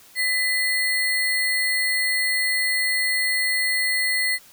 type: tone with sample-and-hold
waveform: sine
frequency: 2000 Hz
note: B6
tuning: 21 cents sharp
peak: -19 dBFS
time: 0.15-4.39 s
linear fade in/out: 50 ms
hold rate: 6300 Hz
effects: white hiss -50 dBFS RMS until 4.52 s